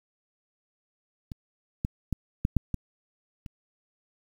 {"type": "clicks", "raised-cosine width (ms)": 5, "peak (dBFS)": [-24, -15, -15, -11, -9, -16, -28], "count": 7, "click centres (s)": [1.318, 1.849, 2.127, 2.451, 2.567, 2.743, 3.462], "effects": ["8-bit"]}